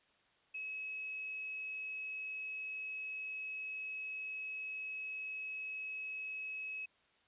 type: tone with quantisation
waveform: sine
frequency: 2567 Hz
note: E7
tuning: 47 cents flat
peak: -40 dBFS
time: 0.54-6.86 s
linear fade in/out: 10 ms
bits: 10
effects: white hiss -71 dBFS RMS until 7.27 s + resampled to 8000 Hz